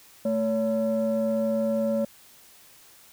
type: tone pair together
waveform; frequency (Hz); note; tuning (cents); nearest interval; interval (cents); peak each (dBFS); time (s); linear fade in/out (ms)
sine; 221.3 / 563.5; A3 / C#5; +10 / +28; octave + major third; 1618; -24 / -23; 0.25-2.05; 5
effects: tanh soft clip ceiling -18 dBFS + white hiss -53 dBFS RMS until 3.12 s